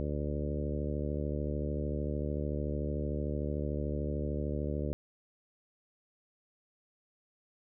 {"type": "harmonic tone with a mistuned harmonic", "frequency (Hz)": 73.42, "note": "D2", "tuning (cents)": 0, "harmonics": [1, 2, 3, 4, 5, 6, 7, 8], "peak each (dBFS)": [-35, -38, -40, -41, -42, -43, -43, -44], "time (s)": [0, 4.93], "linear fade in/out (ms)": 0, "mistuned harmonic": 1, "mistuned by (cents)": -20, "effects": []}